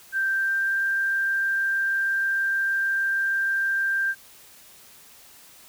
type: tone with pitch glide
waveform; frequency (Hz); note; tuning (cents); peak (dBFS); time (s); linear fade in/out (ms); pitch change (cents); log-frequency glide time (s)
sine; 1568 to 1581.6; G6 to G6; 0 to +15; -21; 0.12-4.15; 50; +15; 0.27-0.8
effects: white hiss -50 dBFS RMS until 5.68 s